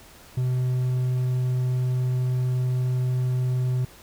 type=tone; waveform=triangle; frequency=126.7 Hz; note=B2; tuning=45 cents sharp; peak=-19 dBFS; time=0.37-3.85 s; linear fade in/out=5 ms; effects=pink hiss -49 dBFS RMS until 4.02 s